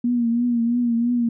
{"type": "tone with vibrato", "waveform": "sine", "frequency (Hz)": 237.4, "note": "A#3", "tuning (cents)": 32, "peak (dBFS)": -17, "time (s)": [0.04, 1.29], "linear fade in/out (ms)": 5, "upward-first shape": "triangle", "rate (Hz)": 3, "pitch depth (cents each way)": 60, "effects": []}